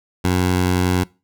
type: tone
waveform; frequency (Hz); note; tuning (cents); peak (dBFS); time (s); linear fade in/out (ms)
15% pulse; 90.9; F#2; -30; -9; 0.24-1.04; 10
effects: noise-tail reverb RT60 0.3 s tail -23 dB re dry